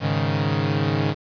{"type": "chord", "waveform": "sawtooth", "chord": "Ab suspended fourth", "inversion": "none", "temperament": "equal", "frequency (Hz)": [103.83, 138.59, 155.56], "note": ["Ab2", "Db3", "Eb3"], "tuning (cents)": [0, 0, 0], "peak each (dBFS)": [-21, -20, -20], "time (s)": [0, 1.15], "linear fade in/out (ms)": 50, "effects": ["resampled to 11025 Hz", "7-bit"]}